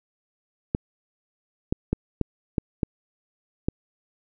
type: clicks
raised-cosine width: 3 ms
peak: -9 dBFS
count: 7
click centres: 0.749 / 1.725 / 1.93 / 2.213 / 2.582 / 2.832 / 3.685 s
effects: none